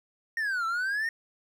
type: exponential two-way sweep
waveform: triangle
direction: down then up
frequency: 1864.7 to 1318.5 to 1864.7 Hz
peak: -25 dBFS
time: 0.37-1.09 s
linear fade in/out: 2 ms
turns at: 0.66 s
effects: none